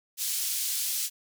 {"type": "band-pass noise", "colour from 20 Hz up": "white", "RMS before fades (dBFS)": -30, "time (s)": [0.17, 1.1], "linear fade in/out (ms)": 50, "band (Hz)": [3800, 15000], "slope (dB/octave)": 12, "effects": []}